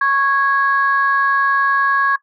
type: tone pair together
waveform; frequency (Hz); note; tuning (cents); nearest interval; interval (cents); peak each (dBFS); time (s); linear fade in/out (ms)
sine; 1104.6 / 1655; C#6 / G#6; -6 / -6; perfect fifth; 700; -15; 0.01-2.16; 5
effects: noise-tail reverb RT60 0.1 s tail -17 dB re dry + tanh soft clip ceiling -5 dBFS